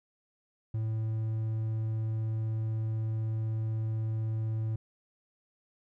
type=tone; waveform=triangle; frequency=110.5 Hz; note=A2; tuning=8 cents sharp; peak=-27 dBFS; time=0.74-4.76 s; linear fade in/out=5 ms; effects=none